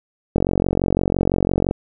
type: click train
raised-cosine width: 2 ms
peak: -4 dBFS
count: 63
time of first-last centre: 0.36-1.711 s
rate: 45.9 Hz
effects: none